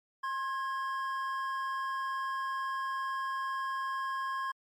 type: tone pair together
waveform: triangle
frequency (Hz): 1064.7 / 1653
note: C6 / G#6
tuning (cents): +30 / -9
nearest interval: minor sixth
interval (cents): 761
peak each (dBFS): -31 / -37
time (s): 0.23-4.52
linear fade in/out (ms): 10
effects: MP3 96 kbps